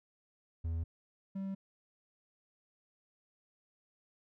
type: tone pair in turn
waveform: triangle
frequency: 82.41 / 193.75 Hz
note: E2 / G3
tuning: 0 / -20 cents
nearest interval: octave + minor third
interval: 1480 cents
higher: second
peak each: -31 / -34 dBFS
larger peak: first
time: 0.64-0.84 / 1.35-1.55 s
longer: neither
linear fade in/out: 10 ms
effects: none